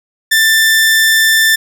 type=tone; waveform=sawtooth; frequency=1776 Hz; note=A6; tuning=16 cents sharp; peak=-4 dBFS; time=0.31-1.56 s; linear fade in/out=10 ms; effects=none